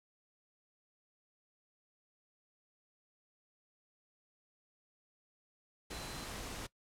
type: tone in noise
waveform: sine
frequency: 4066 Hz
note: B7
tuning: 50 cents sharp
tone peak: -54 dBFS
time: 5.91-6.25 s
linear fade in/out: 10 ms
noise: pink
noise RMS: -44 dBFS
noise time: 5.9-6.67 s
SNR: -13 dB
effects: noise-tail reverb RT60 0.1 s tail -20 dB re dry + low-pass 11000 Hz 12 dB/octave